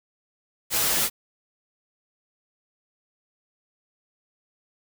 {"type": "noise with comb filter", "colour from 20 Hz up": "white", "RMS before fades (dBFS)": -23, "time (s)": [0.7, 1.1], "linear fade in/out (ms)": 50, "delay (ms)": 10, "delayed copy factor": -0.5, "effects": []}